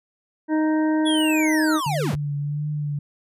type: harmonic tone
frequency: 311.1 Hz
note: D#4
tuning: in tune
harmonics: 1 / 2 / 3 / 5 / 6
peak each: -18 / -29 / -30 / -35 / -38 dBFS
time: 0.48-1.81 s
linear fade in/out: 50 ms
type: linear sweep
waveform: square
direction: down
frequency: 3432 to 34.65 Hz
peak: -24 dBFS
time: 1.05-2.16 s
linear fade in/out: 20 ms
type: tone with vibrato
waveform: sine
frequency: 146.83 Hz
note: D3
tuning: in tune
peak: -23 dBFS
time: 1.86-2.99 s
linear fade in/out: 5 ms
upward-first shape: triangle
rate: 1.5 Hz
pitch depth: 43 cents each way
effects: resampled to 32000 Hz